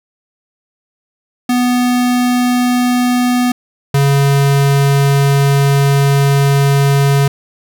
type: tone pair in turn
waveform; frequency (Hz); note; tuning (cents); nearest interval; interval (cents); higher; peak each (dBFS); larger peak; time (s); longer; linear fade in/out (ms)
square; 246.9 / 139.73; B3 / C#3; 0 / +14; minor seventh; 986; first; -11 / -9; second; 1.49-3.52 / 3.94-7.28; second; 5
effects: none